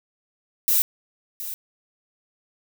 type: noise with echo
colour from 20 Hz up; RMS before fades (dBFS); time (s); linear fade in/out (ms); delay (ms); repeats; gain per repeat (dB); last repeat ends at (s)
violet; -19; 0.68-0.82; 0; 720; 1; -13; 1.54
effects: none